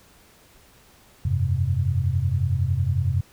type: chord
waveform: sine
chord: F suspended second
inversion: none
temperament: just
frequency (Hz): 87.31 / 98.22 / 130.96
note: F2 / G2 / C3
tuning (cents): 0 / +4 / +2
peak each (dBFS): -24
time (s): 1.25-3.21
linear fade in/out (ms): 5
effects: pink hiss -54 dBFS RMS until 3.32 s